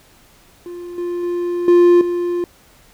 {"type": "tone with level steps", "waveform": "triangle", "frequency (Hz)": 350.3, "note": "F4", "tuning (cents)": 5, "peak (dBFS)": [-26, -18, -16, -5, -15], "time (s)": [0.66, 2.44], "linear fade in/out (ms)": 0, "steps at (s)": [0.98, 1.23, 1.68, 2.01], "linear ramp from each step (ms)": 2, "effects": ["pink hiss -50 dBFS RMS until 2.93 s"]}